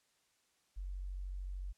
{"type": "tone", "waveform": "sine", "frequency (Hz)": 46.68, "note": "F#1", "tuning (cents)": 16, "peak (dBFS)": -39, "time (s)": [0.76, 1.73], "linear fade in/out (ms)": 20, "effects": ["white hiss -75 dBFS RMS until 1.77 s", "low-pass 9000 Hz 12 dB/octave"]}